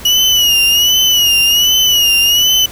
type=tone with vibrato; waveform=35% pulse; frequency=2910 Hz; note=F#7; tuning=29 cents flat; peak=-6 dBFS; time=0.05-2.66 s; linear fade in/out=5 ms; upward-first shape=sine; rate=1.3 Hz; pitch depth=76 cents each way; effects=added 50 Hz sine -38 dBFS peak until 2.71 s + pink hiss -32 dBFS RMS until 2.71 s